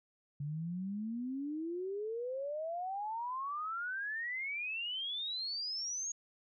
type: exponential sweep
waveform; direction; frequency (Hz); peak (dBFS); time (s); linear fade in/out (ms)
sine; up; 141.1 to 6700; -36; 0.4-6.12; 5
effects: none